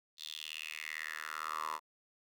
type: tone with high-pass filter sweep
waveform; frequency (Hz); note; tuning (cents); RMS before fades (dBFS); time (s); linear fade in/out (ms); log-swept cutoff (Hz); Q
10% pulse; 77.78; D#2; 0; -42; 0.17-1.8; 50; 3900 to 950; 5.5
effects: none